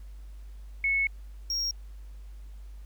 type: tone pair in turn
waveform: sine / triangle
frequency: 2200 / 5585 Hz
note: C#7 / F8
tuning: -14 / -1 cents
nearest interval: octave + major third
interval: 1613 cents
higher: second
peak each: -23 / -26 dBFS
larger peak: first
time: 0.84-1.07 / 1.5-1.71 s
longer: first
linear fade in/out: 2 ms
effects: added 50 Hz sine -41 dBFS peak until 2.85 s + pink hiss -64 dBFS RMS until 2.85 s